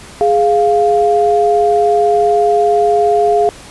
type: tone pair together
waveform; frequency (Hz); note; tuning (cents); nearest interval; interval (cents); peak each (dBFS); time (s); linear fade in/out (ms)
sine; 415.8 / 698.5; G#4 / F5; +2 / 0; major sixth; 898; -11; 0.21-3.49; 0
effects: pink hiss -35 dBFS RMS until 3.7 s + resampled to 24000 Hz